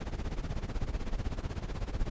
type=noise with tremolo; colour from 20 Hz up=brown; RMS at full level=-31 dBFS; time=0-2.1 s; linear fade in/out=10 ms; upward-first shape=sine; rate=16 Hz; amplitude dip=80%; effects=resampled to 16000 Hz